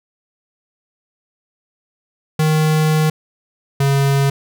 square tone pair in turn, 155.56 / 138.59 Hz, D#3 / C#3, 0 / 0 cents, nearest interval major second, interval 200 cents, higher first, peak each -13 dBFS, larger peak neither, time 2.39-3.1 / 3.8-4.3 s, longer first, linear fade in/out 5 ms, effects none

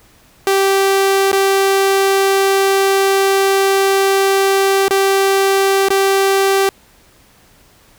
sawtooth tone with dropouts, 390 Hz, G4, 9 cents flat, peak -7 dBFS, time 0.47-6.69 s, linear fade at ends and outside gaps 1 ms, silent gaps 1.316-1.329 / 4.882-4.908 / 5.885-5.904 s, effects pink hiss -49 dBFS RMS until 7.98 s

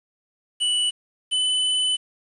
square tone pair in turn, 2960 / 3008 Hz, F#7 / F#7, 0 / +28 cents, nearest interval unison, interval 28 cents, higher second, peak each -20 dBFS, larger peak neither, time 0.6-0.91 / 1.31-1.97 s, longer second, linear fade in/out 20 ms, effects resampled to 24000 Hz + 8-bit

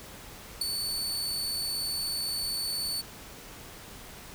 sawtooth tone with ADSR envelope, 4481 Hz, C#8, 18 cents sharp, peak -20 dBFS, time 0.61-3.02 s, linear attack 7 ms, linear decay 7 ms, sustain -7 dB, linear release 21 ms, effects pink hiss -46 dBFS RMS until 4.34 s

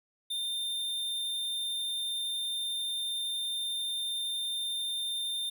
square tone, 3611 Hz, A7, 44 cents sharp, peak -32 dBFS, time 0.3-5.5 s, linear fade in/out 10 ms, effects none

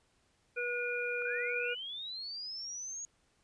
harmonic tone, 484.4 Hz, B4, 34 cents flat, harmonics 1 / 3 / 5, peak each -37 / -37 / -37 dBFS, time 0.56-1.75 s, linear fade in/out 20 ms
sine linear sweep, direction up, 1400 to 6690 Hz, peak -39 dBFS, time 1.22-3.05 s, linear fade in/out 0 ms
effects pink hiss -72 dBFS RMS until 3.43 s + resampled to 22050 Hz

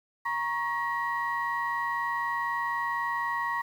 sine tone cluster, 942 / 1102 / 1902 Hz, A#5 / C#6 / A#6, +18 / -11 / +34 cents, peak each -31 dBFS, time 0.25-3.62 s, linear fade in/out 10 ms, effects tanh soft clip ceiling -20 dBFS + 9-bit

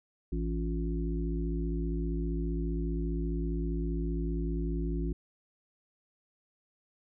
harmonic tone with a mistuned harmonic, 55.3 Hz, A1, 9 cents sharp, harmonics 1 / 3 / 5 / 6, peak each -31 / -36 / -38 / -39 dBFS, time 0.32-5.13 s, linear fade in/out 5 ms, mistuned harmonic 6, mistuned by +100 cents, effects none

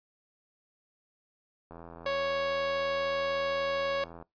click train, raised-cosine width 1 ms, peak -32 dBFS, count 212, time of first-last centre 1.71-4.225 s, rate 83.9 Hz
sawtooth tone, 554.4 Hz, C#5, in tune, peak -24 dBFS, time 2.06-4.04 s, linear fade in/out 2 ms
effects noise-tail reverb RT60 0.2 s tail -23 dB re dry + resampled to 11025 Hz

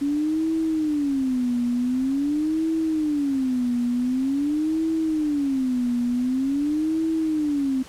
sine tone with vibrato, 279.1 Hz, C#4, 12 cents sharp, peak -20 dBFS, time 0.01-7.83 s, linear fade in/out 10 ms, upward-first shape sine, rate 0.46 Hz, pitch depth 250 cents each way, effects pink hiss -45 dBFS RMS until 7.88 s + low-pass 11000 Hz 12 dB/octave

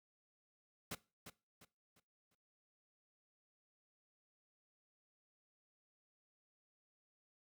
pink noise with echo, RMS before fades -43 dBFS, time 0.91-0.95 s, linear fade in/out 5 ms, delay 350 ms, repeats 4, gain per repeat -9 dB, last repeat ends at 2.35 s, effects noise-tail reverb RT60 0.3 s tail -20 dB re dry + high-pass 80 Hz 12 dB/octave

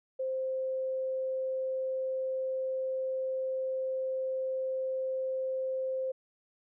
sine tone, 523.3 Hz, C5, in tune, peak -30 dBFS, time 0.19-6.12 s, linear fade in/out 10 ms, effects none

